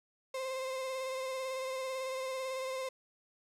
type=tone with vibrato; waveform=35% pulse; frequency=523.3 Hz; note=C5; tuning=in tune; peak=-34 dBFS; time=0.34-2.89 s; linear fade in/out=5 ms; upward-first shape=sine; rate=18 Hz; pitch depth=25 cents each way; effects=low-pass 11000 Hz 12 dB/octave + 11-bit